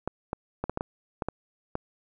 clicks, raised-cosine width 1 ms, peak -15 dBFS, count 9, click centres 0.076 / 0.331 / 0.64 / 0.696 / 0.774 / 0.809 / 1.222 / 1.286 / 1.754 s, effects none

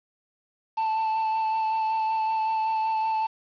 triangle tone with vibrato, 882 Hz, A5, 4 cents sharp, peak -21 dBFS, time 0.77-3.27 s, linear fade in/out 10 ms, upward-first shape sine, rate 5.3 Hz, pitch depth 15 cents each way, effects resampled to 11025 Hz + 8-bit

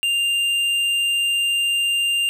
triangle tone with tanh clipping, 2794 Hz, F7, in tune, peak -19 dBFS, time 0.03-2.29 s, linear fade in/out 0 ms, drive 13 dB, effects none

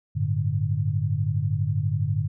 sine chord, G suspended second, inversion none, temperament just, 98 / 110.25 / 147 Hz, G2 / A2 / D3, 0 / +4 / +2 cents, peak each -26 dBFS, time 0.15-2.28 s, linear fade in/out 20 ms, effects none

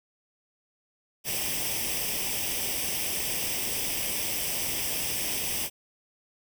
white noise with comb filter, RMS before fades -30 dBFS, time 1.24-5.7 s, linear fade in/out 50 ms, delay 0.36 ms, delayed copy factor +0.7, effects none

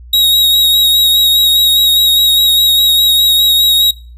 45% pulse tone with vibrato, 3795 Hz, A#7, 30 cents sharp, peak -6 dBFS, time 0.13-3.91 s, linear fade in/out 5 ms, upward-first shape sine, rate 4.9 Hz, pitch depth 21 cents each way, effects noise-tail reverb RT60 0.4 s tail -24 dB re dry + added 60 Hz sine -31 dBFS peak until 4.17 s

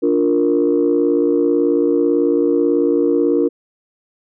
sine chord, Bb major, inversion first, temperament just, 291.4 / 349.6 / 466.2 Hz, D4 / F4 / Bb4, -13 / +2 / 0 cents, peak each -16 dBFS, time 0.02-3.49 s, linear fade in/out 20 ms, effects tanh soft clip ceiling -5 dBFS

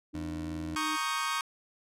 sine tone with pitch glide, 302.1 to 306.7 Hz, D4 to D#4, +49 to -25 cents, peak -36 dBFS, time 0.13-0.97 s, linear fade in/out 20 ms, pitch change +26 cents, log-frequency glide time 0.31-0.64 s
20% pulse tone, 82.41 Hz, E2, in tune, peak -33 dBFS, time 0.14-0.76 s, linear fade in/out 10 ms
sawtooth chord, Eb dominant seventh, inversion second, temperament equal, 932.3 / 1108.7 / 1244.5 / 1568 Hz, Bb5 / Db6 / Eb6 / G6, 0 / 0 / 0 / 0 cents, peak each -34 / -29 / -31 / -34 dBFS, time 0.76-1.41 s, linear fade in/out 2 ms
effects low-pass 11000 Hz 12 dB/octave

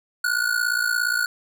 square ring-modulated tone, 1462 Hz, F#6, 21 cents flat, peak -18 dBFS, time 0.24-1.26 s, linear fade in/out 2 ms, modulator 28.6 Hz, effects none

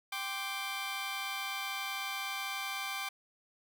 15% pulse chord, G suspended fourth, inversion none, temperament just, 784 / 1045.3 / 1176 Hz, G5 / C6 / D6, 0 / -2 / +2 cents, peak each -34 / -37 / -34 dBFS, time 0.12-3.09 s, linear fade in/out 5 ms, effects none

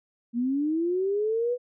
sine linear sweep, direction up, 230 to 499.5 Hz, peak -23 dBFS, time 0.33-1.58 s, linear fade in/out 50 ms, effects none

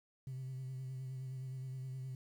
sine tone with vibrato, 130.81 Hz, C3, in tune, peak -39 dBFS, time 0.27-2.15 s, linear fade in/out 2 ms, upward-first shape sine, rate 9.6 Hz, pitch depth 33 cents each way, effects tanh soft clip ceiling -39 dBFS + 11-bit

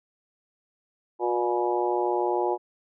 harmonic tone with a mistuned harmonic, 120.1 Hz, B2, 48 cents flat, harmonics 3 / 4 / 5 / 6 / 7 / 8, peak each -26 / -31 / -32 / -33 / -28 / -34 dBFS, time 1.19-2.58 s, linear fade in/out 50 ms, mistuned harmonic 8, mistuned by +23 cents, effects none

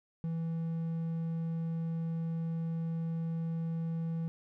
triangle tone, 164.5 Hz, E3, 3 cents flat, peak -30 dBFS, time 0.24-4.28 s, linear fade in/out 0 ms, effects none

